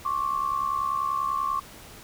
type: tone pair together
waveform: sine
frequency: 1080 / 1150.2 Hz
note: C#6 / D6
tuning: -45 / -36 cents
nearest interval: minor second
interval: 109 cents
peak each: -27 dBFS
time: 0.05-1.6 s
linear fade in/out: 5 ms
effects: pink hiss -46 dBFS RMS until 2.03 s